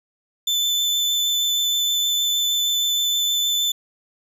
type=tone with vibrato; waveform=35% pulse; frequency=3520 Hz; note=A7; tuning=in tune; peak=-17 dBFS; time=0.47-3.72 s; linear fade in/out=5 ms; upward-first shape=triangle; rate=6.4 Hz; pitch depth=10 cents each way; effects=none